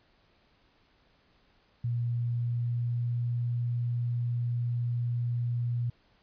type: tone with pitch glide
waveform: sine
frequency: 119.2 to 120.03 Hz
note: A#2 to B2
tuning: +39 to -49 cents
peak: -27 dBFS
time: 1.84-5.9 s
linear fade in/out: 5 ms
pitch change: +12 cents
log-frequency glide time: 2.16-3.33 s
effects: pink hiss -66 dBFS RMS until 6.22 s + resampled to 11025 Hz